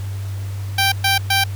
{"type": "tone bursts", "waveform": "10% pulse", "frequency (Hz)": 784, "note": "G5", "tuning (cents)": 0, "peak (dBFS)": -6, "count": 3, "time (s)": [0.78, 1.44], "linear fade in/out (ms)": 5, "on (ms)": 140, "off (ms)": 120, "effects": ["added 98 Hz sine -23 dBFS peak until 1.55 s", "pink hiss -41 dBFS RMS until 1.55 s"]}